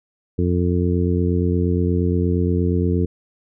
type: harmonic tone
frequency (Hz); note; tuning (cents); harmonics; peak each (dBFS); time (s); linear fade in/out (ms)
88.5; F2; +23; 1 / 2 / 3 / 4 / 5; -19 / -22 / -24 / -25 / -26; 0.38-3.06; 10
effects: none